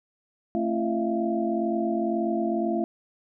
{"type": "tone cluster", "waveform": "sine", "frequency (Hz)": [222.5, 270.2, 339.3, 645, 687], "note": ["A3", "C#4", "F4", "E5", "F5"], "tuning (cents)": [20, -44, -50, -38, -29], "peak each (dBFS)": [-28, -34, -27, -34, -30], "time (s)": [0.55, 2.84], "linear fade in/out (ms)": 0, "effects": []}